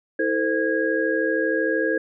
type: tone cluster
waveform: sine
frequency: 324.2 / 445.1 / 518 / 1644 Hz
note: E4 / A4 / C5 / G#6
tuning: -29 / +20 / -17 / -18 cents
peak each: -25 dBFS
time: 0.19-1.98 s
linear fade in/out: 5 ms
effects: none